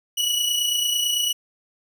sawtooth tone pair together, 2930 / 2959 Hz, F#7 / F#7, -18 / -1 cents, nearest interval unison, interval 17 cents, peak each -18 / -24 dBFS, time 0.17-1.33 s, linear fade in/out 10 ms, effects none

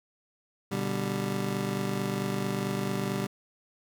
25% pulse chord, G major, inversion first, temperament just, 122.5 / 147 / 196 Hz, B2 / D3 / G3, -14 / +2 / 0 cents, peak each -31 / -32 / -27 dBFS, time 0.71-3.27 s, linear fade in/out 10 ms, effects none

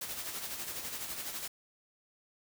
white noise with tremolo, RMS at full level -38 dBFS, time 0.01-1.48 s, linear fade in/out 5 ms, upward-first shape sine, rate 12 Hz, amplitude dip 50%, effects none

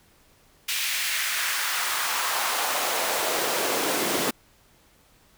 pink noise with high-pass filter sweep, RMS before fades -26 dBFS, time 0.68-4.31 s, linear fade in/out 10 ms, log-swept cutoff 2600 to 280 Hz, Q 1.5, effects pink hiss -59 dBFS RMS until 5.37 s

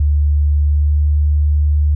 sine tone with pitch glide, 73.42 to 74.14 Hz, D2 to D2, 0 to +17 cents, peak -10 dBFS, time 0-1.95 s, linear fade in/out 5 ms, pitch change +17 cents, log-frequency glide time 0.66-1.01 s, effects none

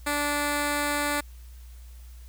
5% pulse tone with notch filter, 291.4 Hz, D4, 13 cents flat, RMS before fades -27 dBFS, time 0.06-1.21 s, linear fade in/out 10 ms, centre 3000 Hz, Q 1.9, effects added 60 Hz sine -42 dBFS peak until 2.28 s + white hiss -58 dBFS RMS until 2.28 s

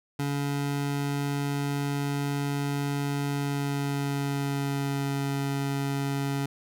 25% pulse tone with pitch glide, 141.9 to 139.3 Hz, C#3 to C#3, +41 to +9 cents, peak -23 dBFS, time 0.19-6.46 s, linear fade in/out 5 ms, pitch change -32 cents, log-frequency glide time 3.25-5.12 s, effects none

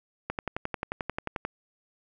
click train, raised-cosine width 0.5 ms, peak -15 dBFS, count 14, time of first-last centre 0.3-1.45 s, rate 11.3 Hz, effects none

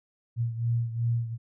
sine beating tone pair, 116.54 / 119.24 Hz, A#2 / A#2, 0 / +40 cents, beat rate 2.7 Hz, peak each -26 / -31 dBFS, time 0.36-1.38 s, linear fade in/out 50 ms, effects none

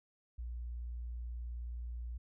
sine tone, 59.4 Hz, A#1, 33 cents sharp, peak -39 dBFS, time 0.38-2.18 s, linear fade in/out 10 ms, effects none

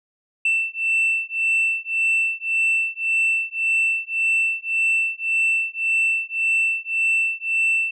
sine beating tone pair, 2674 / 2675.8 Hz, E7 / E7, +24 / +25 cents, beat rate 1.8 Hz, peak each -20 dBFS, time 0.45-7.91 s, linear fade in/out 5 ms, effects tanh soft clip ceiling -14 dBFS

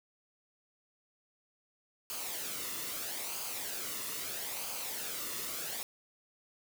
white noise with flanger, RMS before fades -39 dBFS, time 2.1-5.83 s, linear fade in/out 0 ms, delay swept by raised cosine 0.53 to 1.29 ms, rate 0.77 Hz, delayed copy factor -0.55, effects none

